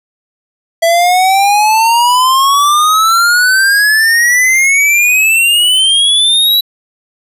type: exponential sweep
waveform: square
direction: up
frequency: 659.3 to 3951 Hz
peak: -7 dBFS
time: 0.82-6.61 s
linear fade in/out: 10 ms
effects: resampled to 32000 Hz + 8-bit